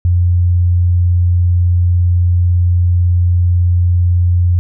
sine tone, 88.2 Hz, F2, 18 cents sharp, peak -8 dBFS, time 0.05-4.59 s, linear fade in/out 0 ms, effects none

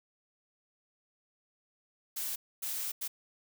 blue noise bursts at uneven times, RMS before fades -36 dBFS, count 3, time 2.16-2.36 / 2.62-2.92 / 3.01-3.08 s, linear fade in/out 10 ms, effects none

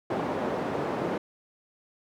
white band-pass noise, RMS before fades -30 dBFS, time 0.1-1.18 s, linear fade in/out 5 ms, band 170 to 630 Hz, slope 12 dB/octave, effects none

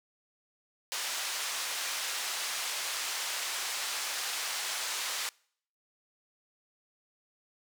white band-pass noise, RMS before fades -35 dBFS, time 0.92-5.29 s, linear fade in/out 0 ms, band 760 to 7000 Hz, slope 12 dB/octave, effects noise-tail reverb RT60 0.6 s tail -26 dB re dry

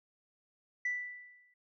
sine tone with exponential decay, 1975.5 Hz, B6, in tune, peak -28 dBFS, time 0.85-1.54 s, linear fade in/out 5 ms, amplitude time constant 150 ms, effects tanh soft clip ceiling -27 dBFS

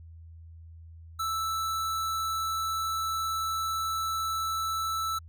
square tone, 1318.5 Hz, E6, in tune, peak -29 dBFS, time 1.19-5.19 s, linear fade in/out 10 ms, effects added 82 Hz sine -45 dBFS peak until 5.28 s

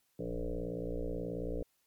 sine tone with frequency modulation, 233.1 Hz, A#3, in tune, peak -34 dBFS, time 0.19-1.63 s, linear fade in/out 5 ms, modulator 58.5 Hz, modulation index 5.4, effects white hiss -75 dBFS RMS until 1.86 s + MP3 96 kbps

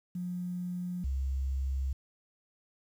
sine tone pair in turn, 178.6 / 66.9 Hz, F3 / C2, +39 / +39 cents, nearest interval octave + perfect fourth, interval 1700 cents, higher first, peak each -33 / -29 dBFS, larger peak second, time 0.15-1.04 / 1.04-1.93 s, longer neither, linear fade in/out 5 ms, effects 10-bit

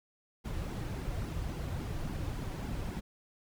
brown noise with flanger, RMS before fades -37 dBFS, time 0.44-3.01 s, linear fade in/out 20 ms, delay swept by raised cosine 1.6 to 4.8 ms, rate 3.6 Hz, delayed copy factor -0.6, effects none

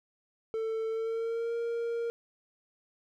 triangle tone with pitch glide, 445.5 to 466.3 Hz, A4 to A#4, +22 to +1 cents, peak -28 dBFS, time 0.54-2.1 s, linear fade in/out 0 ms, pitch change +79 cents, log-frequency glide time 0.89-1.55 s, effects none

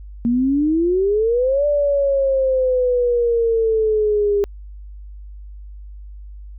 sine exponential two-way sweep, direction up then down, 231.8 to 587.3 to 402.4 Hz, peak -14 dBFS, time 0.25-4.44 s, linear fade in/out 0 ms, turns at 1.66 s, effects added 50 Hz sine -33 dBFS peak until 6.58 s

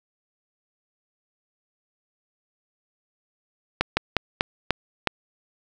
slowing click train, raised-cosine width 0.3 ms, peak -3 dBFS, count 6, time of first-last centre 3.81-5.073 s, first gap 160 ms, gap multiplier 1.23, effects none

